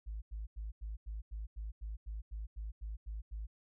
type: tone bursts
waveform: sine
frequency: 53.3 Hz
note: G#1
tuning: 46 cents sharp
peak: -38 dBFS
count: 14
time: 0.06-3.47 s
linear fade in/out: 20 ms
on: 160 ms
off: 90 ms
effects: tanh soft clip ceiling -34 dBFS